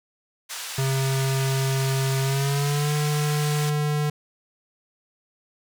white band-pass noise, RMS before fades -34 dBFS, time 0.49-3.71 s, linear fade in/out 20 ms, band 870 to 8000 Hz, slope 12 dB/octave
square tone with pitch glide, 134.2 to 148.9 Hz, C3 to D3, +44 to +24 cents, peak -22 dBFS, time 0.78-4.1 s, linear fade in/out 5 ms, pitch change +180 cents, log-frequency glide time 2.22-2.92 s
effects none

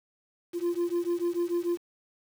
sine beating tone pair, 342.9 / 349.7 Hz, F4 / F4, -32 / +2 cents, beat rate 6.8 Hz, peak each -27 dBFS, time 0.53-1.79 s, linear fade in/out 50 ms, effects tanh soft clip ceiling -23 dBFS + 8-bit

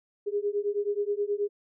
sine beating tone pair, 405 / 414.4 Hz, G#4 / G#4, -43 / -4 cents, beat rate 9.4 Hz, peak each -29 dBFS, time 0.26-1.49 s, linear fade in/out 20 ms, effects none

